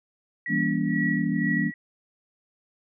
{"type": "tone with tremolo", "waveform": "sine", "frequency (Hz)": 1929, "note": "B6", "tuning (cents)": -41, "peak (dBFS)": -25, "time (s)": [0.46, 1.74], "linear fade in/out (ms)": 2, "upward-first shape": "sine", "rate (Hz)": 2.1, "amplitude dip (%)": 85}
{"type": "chord", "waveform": "sine", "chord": "E diminished seventh", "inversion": "none", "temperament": "just", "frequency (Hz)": [164.81, 197.78, 237.3, 284.8], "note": ["E3", "G3", "Bb3", "Db4"], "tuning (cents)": [0, 16, 31, 47], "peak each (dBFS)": -28, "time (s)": [0.48, 1.72], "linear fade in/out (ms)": 50}
{"effects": []}